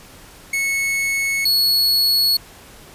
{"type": "tone pair in turn", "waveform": "45% pulse", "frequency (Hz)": [2200, 4370], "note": ["C#7", "C#8"], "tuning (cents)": [-14, -26], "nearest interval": "octave", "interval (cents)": 1188, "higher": "second", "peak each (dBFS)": [-18, -13], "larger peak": "second", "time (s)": [[0.53, 1.45], [1.45, 2.37]], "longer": "neither", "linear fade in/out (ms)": 5, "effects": ["pink hiss -43 dBFS RMS until 2.94 s", "resampled to 32000 Hz"]}